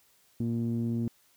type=tone with low-pass filter; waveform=sawtooth; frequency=116.54 Hz; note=A#2; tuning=in tune; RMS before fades=-30 dBFS; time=0.4-1.08 s; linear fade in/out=0 ms; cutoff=270 Hz; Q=4.4; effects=white hiss -65 dBFS RMS until 1.36 s